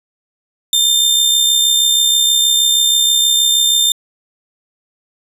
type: tone with amplitude modulation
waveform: sawtooth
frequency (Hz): 3600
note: A7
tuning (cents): +39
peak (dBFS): -5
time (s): 0.73-3.92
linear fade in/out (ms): 2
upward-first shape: sine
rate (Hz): 66.3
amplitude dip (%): 45
effects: resampled to 32000 Hz + 7-bit